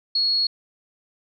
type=tone; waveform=sine; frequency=4330 Hz; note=C#8; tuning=41 cents flat; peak=-18 dBFS; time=0.15-0.47 s; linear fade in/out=5 ms; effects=none